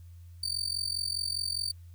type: tone with amplitude modulation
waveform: 35% pulse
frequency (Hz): 4599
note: D8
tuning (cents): -37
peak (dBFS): -25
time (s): 0.43-1.72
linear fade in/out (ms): 5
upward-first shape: sine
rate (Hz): 44.9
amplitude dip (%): 90
effects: added 86 Hz sine -46 dBFS peak until 1.94 s + white hiss -69 dBFS RMS until 1.94 s